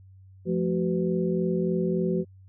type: tone cluster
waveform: sine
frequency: 174.9 / 218.3 / 375.5 / 500 Hz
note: F3 / A3 / F#4 / B4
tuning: +3 / -13 / +26 / +21 cents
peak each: -26 / -31 / -27 / -33 dBFS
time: 0.45-2.25 s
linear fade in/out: 50 ms
effects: added 95 Hz sine -48 dBFS peak until 2.48 s